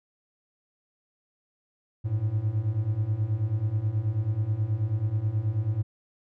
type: beating tone pair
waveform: triangle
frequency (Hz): 101.9 / 111.2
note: G#2 / A2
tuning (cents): -32 / +19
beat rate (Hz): 9.3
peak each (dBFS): -27 / -24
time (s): 2.04-5.83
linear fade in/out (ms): 20
effects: none